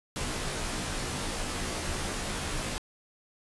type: noise with comb filter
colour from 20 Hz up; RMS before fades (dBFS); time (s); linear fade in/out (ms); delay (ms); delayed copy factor
pink; -33; 0.16-2.78; 0; 18; -0.95
effects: resampled to 24000 Hz